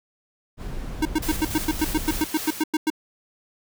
brown noise, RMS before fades -31 dBFS, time 0.57-2.27 s, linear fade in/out 50 ms
square tone bursts, 311.1 Hz, D#4, in tune, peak -19 dBFS, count 15, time 1.02-2.902 s, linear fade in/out 5 ms, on 34 ms, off 98 ms
white noise with tremolo, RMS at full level -32 dBFS, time 1.22-2.63 s, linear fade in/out 10 ms, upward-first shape square, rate 3.5 Hz, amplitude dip 35%
effects none

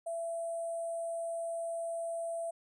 sine tone with sample-and-hold, 670 Hz, E5, 28 cents sharp, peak -34 dBFS, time 0.06-2.51 s, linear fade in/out 10 ms, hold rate 8820 Hz, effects resampled to 22050 Hz

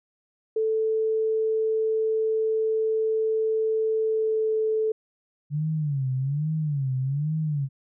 sine tone with pitch glide, 440 to 437.2 Hz, A4 to A4, 0 to -11 cents, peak -21 dBFS, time 0.56-4.92 s, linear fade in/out 5 ms, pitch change -11 cents, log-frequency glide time 4.02-4.55 s
sine tone with vibrato, 143 Hz, D3, 46 cents flat, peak -23 dBFS, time 5.5-7.69 s, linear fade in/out 50 ms, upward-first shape sine, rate 1.2 Hz, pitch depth 170 cents each way
effects none

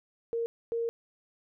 sine tone bursts at uneven times, 463.6 Hz, A#4, 10 cents flat, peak -28 dBFS, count 2, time 0.33-0.46 / 0.72-0.89 s, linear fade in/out 0 ms, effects none

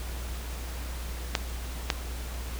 clicks, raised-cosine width 0.2 ms, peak -6 dBFS, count 2, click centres 1.352 / 1.902 s, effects added 60 Hz sine -34 dBFS peak until 2.59 s + pink hiss -42 dBFS RMS until 2.59 s

